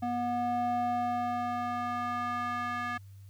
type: tone with band-pass filter sweep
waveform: square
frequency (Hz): 242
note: B3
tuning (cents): -35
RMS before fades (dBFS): -32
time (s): 0.02-2.98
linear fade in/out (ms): 10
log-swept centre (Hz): 570 to 1500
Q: 2.6
effects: added 98 Hz sine -47 dBFS peak until 3.29 s + white hiss -68 dBFS RMS until 3.29 s